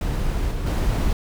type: noise with level steps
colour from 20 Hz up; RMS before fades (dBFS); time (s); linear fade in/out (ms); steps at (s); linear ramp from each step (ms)
brown; -23 / -26 / -20; 0.01-1.13; 2; 0.51 / 0.66; 5
effects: none